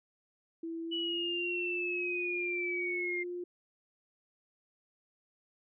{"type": "tone with pitch glide", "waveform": "sine", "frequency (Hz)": [330, 353.7], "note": ["E4", "F4"], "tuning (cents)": [2, 22], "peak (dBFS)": -36, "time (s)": [0.63, 3.44], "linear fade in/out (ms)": 5, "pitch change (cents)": 120, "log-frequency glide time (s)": [0.83, 1.54]}
{"type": "linear sweep", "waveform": "sine", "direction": "down", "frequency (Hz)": [2960, 2100], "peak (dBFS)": -33, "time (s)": [0.91, 3.24], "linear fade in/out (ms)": 20}
{"effects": []}